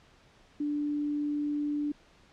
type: tone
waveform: sine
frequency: 293.7 Hz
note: D4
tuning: in tune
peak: -28 dBFS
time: 0.6-1.92 s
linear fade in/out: 5 ms
effects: pink hiss -60 dBFS RMS until 2.32 s + low-pass 5000 Hz 12 dB/octave